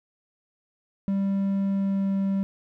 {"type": "tone with pitch glide", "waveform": "triangle", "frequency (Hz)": [196.3, 195.17], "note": ["G3", "G3"], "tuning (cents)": [3, -7], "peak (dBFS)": -20, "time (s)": [1.08, 2.43], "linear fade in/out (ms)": 0, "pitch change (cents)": -10, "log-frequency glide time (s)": [1.7, 2.15], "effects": []}